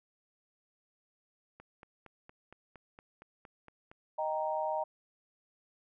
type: click train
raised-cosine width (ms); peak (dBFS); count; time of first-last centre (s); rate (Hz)
0.5; -36; 11; 1.6-3.915; 4.32
type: chord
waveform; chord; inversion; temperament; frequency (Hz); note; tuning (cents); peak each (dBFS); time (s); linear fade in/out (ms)
sine; Eb major; none; equal; 622.3 / 784 / 932.3; Eb5 / G5 / Bb5; 0 / 0 / 0; -34 / -37 / -35; 4.18-4.84; 10
effects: none